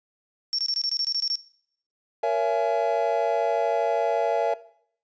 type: tone bursts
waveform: sine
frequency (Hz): 5470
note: F8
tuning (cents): -37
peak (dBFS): -23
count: 11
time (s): 0.53-1.355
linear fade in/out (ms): 0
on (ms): 55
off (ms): 22
type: chord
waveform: triangle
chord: A# half-diminished seventh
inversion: none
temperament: just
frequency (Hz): 466.2 / 559.4 / 671.3 / 839.1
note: A#4 / C#5 / E5 / G#5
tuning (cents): 0 / +16 / +31 / +18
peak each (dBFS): -25 / -26 / -24 / -26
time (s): 2.23-4.54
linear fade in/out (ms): 5
effects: noise-tail reverb RT60 0.6 s tail -17 dB re dry + resampled to 16000 Hz